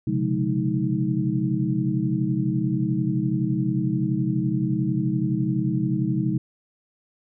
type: tone cluster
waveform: sine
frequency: 128.1 / 139.7 / 177 / 209.6 / 315.3 Hz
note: C3 / C#3 / F3 / G#3 / D#4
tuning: -36 / +14 / +23 / +16 / +23 cents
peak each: -27 dBFS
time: 0.07-6.38 s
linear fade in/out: 5 ms
effects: none